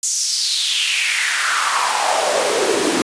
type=noise with high-pass filter sweep; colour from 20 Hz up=pink; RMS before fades=-18 dBFS; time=0.03-3.02 s; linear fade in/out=2 ms; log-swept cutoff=6900 to 280 Hz; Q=4; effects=resampled to 22050 Hz